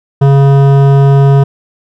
sine tone with hard clipping, 138.59 Hz, C#3, in tune, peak -5 dBFS, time 0.21-1.44 s, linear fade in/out 10 ms, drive 14 dB, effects none

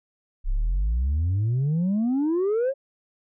sine exponential sweep, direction up, 30.75 to 560 Hz, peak -18 dBFS, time 0.44-2.74 s, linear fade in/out 50 ms, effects tanh soft clip ceiling -19 dBFS

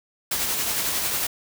white noise with tremolo, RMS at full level -24 dBFS, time 0.31-1.27 s, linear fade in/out 5 ms, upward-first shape sine, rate 11 Hz, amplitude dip 30%, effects none

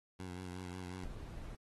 15% pulse tone with vibrato, 91 Hz, F#2, 28 cents flat, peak -37 dBFS, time 0.19-1.05 s, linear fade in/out 10 ms, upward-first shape sine, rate 5.5 Hz, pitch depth 41 cents each way
brown noise, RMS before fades -46 dBFS, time 1.03-1.55 s, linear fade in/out 0 ms
effects AAC 32 kbps

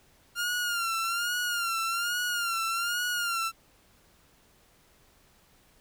sawtooth tone with vibrato, 1396.9 Hz, F6, in tune, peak -24 dBFS, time 0.35-3.52 s, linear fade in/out 50 ms, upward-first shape sine, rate 1.2 Hz, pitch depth 74 cents each way, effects pink hiss -62 dBFS RMS until 5.8 s

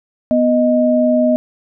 sine tone pair together, 247 / 622.3 Hz, B3 / D#5, 0 / 0 cents, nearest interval octave + major third, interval 1600 cents, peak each -13 dBFS, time 0.31-1.36 s, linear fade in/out 0 ms, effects none

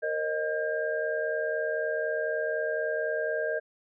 sine tone cluster, 465.2 / 535 / 619 / 1604 Hz, A#4 / C5 / D#5 / G6, -4 / +38 / -9 / +39 cents, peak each -32 / -39 / -30 / -33 dBFS, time 0.02-3.6 s, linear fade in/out 20 ms, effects none

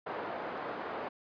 pink band-pass noise, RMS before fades -39 dBFS, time 0.06-1.09 s, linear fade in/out 10 ms, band 430 to 1200 Hz, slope 12 dB/octave, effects resampled to 11025 Hz

